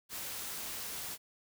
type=noise; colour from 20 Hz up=white; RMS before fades=-41 dBFS; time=0.09-1.18 s; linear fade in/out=50 ms; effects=none